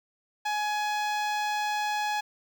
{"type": "tone with notch filter", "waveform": "sawtooth", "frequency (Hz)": 840, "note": "G#5", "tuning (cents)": 19, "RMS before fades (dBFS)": -29, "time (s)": [0.45, 2.21], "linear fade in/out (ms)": 10, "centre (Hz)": 11000, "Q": 0.53, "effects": ["10-bit"]}